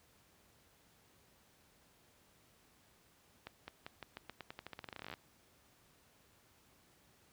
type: accelerating click train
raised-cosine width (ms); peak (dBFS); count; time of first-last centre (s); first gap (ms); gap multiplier
0.3; -29; 25; 3.47-5.139; 210; 0.88
effects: pink hiss -68 dBFS RMS until 7.32 s + high-pass 60 Hz 12 dB/octave